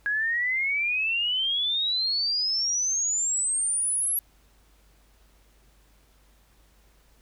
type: exponential sweep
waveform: sine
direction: up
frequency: 1645 to 11430 Hz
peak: -23 dBFS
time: 0.06-4.19 s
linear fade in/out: 0 ms
effects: added 50 Hz sine -58 dBFS peak until 7.21 s + pink hiss -63 dBFS RMS until 7.21 s